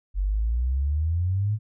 sine exponential sweep, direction up, 45.86 to 110.1 Hz, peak -21 dBFS, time 0.14-1.59 s, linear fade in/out 50 ms, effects none

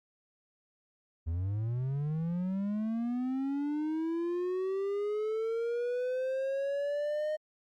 triangle linear sweep, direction up, 78.6 to 618 Hz, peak -28 dBFS, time 1.26-7.37 s, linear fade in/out 20 ms, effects Opus 48 kbps

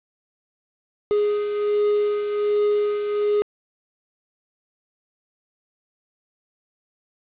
triangle beating tone pair, 415.3 / 416.6 Hz, G#4 / G#4, 0 / +5 cents, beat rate 1.3 Hz, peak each -17 / -26 dBFS, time 1.11-3.42 s, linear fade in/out 0 ms, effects resampled to 8000 Hz + 7-bit

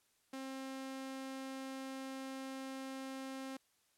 sawtooth tone, 266.2 Hz, C4, 30 cents sharp, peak -39 dBFS, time 0.33-3.57 s, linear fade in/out 5 ms, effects white hiss -75 dBFS RMS until 3.97 s + low-pass 12000 Hz 12 dB/octave

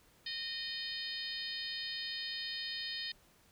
harmonic tone with a mistuned harmonic, 615 Hz, D#5, 20 cents flat, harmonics 3 / 4 / 5 / 6 / 7 / 8, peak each -45 / -51 / -45 / -44 / -43 / -46 dBFS, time 0.26-3.12 s, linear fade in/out 5 ms, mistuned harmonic 8, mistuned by +20 cents, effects pink hiss -66 dBFS RMS until 3.51 s

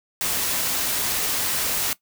white noise, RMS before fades -24 dBFS, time 0.21-1.93 s, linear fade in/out 0 ms, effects noise-tail reverb RT60 0.1 s tail -18 dB re dry

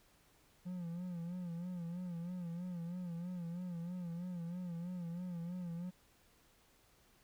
triangle tone with vibrato, 174.61 Hz, F3, in tune, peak -38 dBFS, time 0.65-5.91 s, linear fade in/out 20 ms, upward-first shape sine, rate 3.1 Hz, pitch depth 77 cents each way, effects pink hiss -69 dBFS RMS until 7.23 s

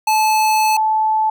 square / sine tone pair in turn, 867 / 870.7 Hz, A5 / A5, -26 / -18 cents, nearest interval unison, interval 8 cents, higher second, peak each -13 dBFS, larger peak neither, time 0.07-0.77 / 0.77-1.3 s, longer first, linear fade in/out 5 ms, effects none

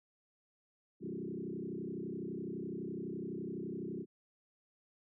sine tone with frequency modulation, 277.2 Hz, C#4, in tune, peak -38 dBFS, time 1-4.06 s, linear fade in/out 50 ms, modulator 31.9 Hz, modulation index 3.7, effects none

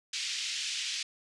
pink band-pass noise, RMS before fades -35 dBFS, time 0.13-1.03 s, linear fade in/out 5 ms, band 2500 to 6600 Hz, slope 24 dB/octave, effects resampled to 24000 Hz

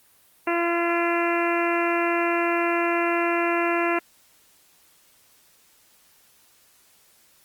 harmonic tone, 341.9 Hz, F4, 37 cents flat, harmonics 1 / 2 / 3 / 4 / 5 / 6 / 7 / 8, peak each -24 / -27 / -29 / -30 / -31 / -32 / -32 / -33 dBFS, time 0.47-3.99 s, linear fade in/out 5 ms, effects white hiss -58 dBFS RMS until 7.44 s + Opus 32 kbps

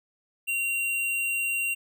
square tone, 2758 Hz, F7, 22 cents flat, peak -26 dBFS, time 0.47-1.75 s, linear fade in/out 20 ms, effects none

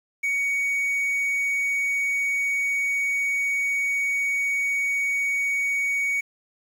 triangle tone with quantisation, 2242 Hz, C#7, 19 cents sharp, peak -20 dBFS, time 0.23-6.21 s, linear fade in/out 10 ms, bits 8, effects none

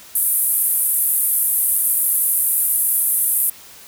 pink band-pass noise, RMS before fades -18 dBFS, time 0.15-3.5 s, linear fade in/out 5 ms, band 9800 to 14000 Hz, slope 48 dB/octave, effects white hiss -42 dBFS RMS until 3.87 s

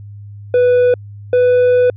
triangle tone pair in turn, 493.9 / 496.1 Hz, B4 / B4, 0 / +8 cents, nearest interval unison, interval 8 cents, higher second, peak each -6 dBFS, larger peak neither, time 0.54-0.94 / 1.33-1.9 s, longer second, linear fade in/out 2 ms, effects added 102 Hz sine -30 dBFS peak until 1.96 s + resampled to 8000 Hz

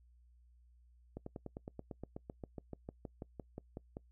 slowing click train, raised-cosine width 2 ms, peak -30 dBFS, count 21, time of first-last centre 1.17-3.969 s, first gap 94 ms, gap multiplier 1.04, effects noise-tail reverb RT60 0.1 s tail -24 dB re dry + added 60 Hz sine -62 dBFS peak until 4.11 s

